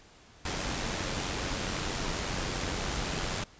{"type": "noise with amplitude modulation", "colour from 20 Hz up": "pink", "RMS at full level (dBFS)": -31, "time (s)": [0.45, 3.44], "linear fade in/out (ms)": 5, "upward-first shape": "sine", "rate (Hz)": 92.1, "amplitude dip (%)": 40, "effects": ["pink hiss -56 dBFS RMS until 3.59 s", "resampled to 16000 Hz"]}